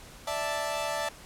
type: chord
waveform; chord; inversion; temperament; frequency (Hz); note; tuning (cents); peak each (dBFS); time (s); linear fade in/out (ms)
sawtooth; D suspended second; none; equal; 587.3 / 659.3 / 880; D5 / E5 / A5; 0 / 0 / 0; -30; 0.27-1.09; 5
effects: pink hiss -49 dBFS RMS until 1.25 s + low-pass 12000 Hz 12 dB/octave